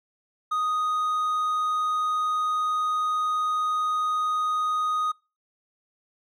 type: tone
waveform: triangle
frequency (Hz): 1244.5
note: D#6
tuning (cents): 0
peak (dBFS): -21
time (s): 0.51-5.12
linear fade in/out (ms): 10
effects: noise-tail reverb RT60 0.3 s tail -26 dB re dry